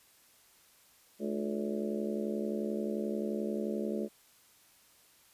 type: harmonic tone with a mistuned harmonic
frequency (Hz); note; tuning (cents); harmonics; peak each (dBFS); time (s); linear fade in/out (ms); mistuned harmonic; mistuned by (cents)
71.4; D2; -48; 3 / 4 / 5 / 6 / 7 / 8 / 9; -35 / -44 / -38 / -39 / -46 / -41 / -48; 1.19-4.09; 50; 4; +93
effects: white hiss -63 dBFS RMS until 5.33 s + resampled to 32000 Hz